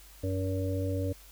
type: harmonic tone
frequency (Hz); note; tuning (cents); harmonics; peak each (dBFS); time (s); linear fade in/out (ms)
94.8; F#2; +43; 1 / 3 / 5 / 6; -30 / -35 / -37 / -38; 0.23-1.13; 10
effects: added 50 Hz sine -53 dBFS peak until 1.31 s + white hiss -55 dBFS RMS until 1.31 s